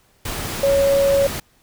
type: tone in noise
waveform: sine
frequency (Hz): 555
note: C#5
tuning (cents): +2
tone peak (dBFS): -13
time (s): 0.63-1.27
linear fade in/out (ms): 5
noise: pink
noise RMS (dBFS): -27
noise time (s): 0.25-1.4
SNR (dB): +11
effects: pink hiss -58 dBFS RMS until 1.62 s